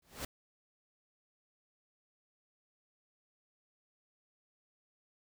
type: noise with exponential growth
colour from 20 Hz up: pink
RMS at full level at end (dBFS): -36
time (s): 0.02-0.25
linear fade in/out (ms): 5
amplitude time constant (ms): 48
effects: none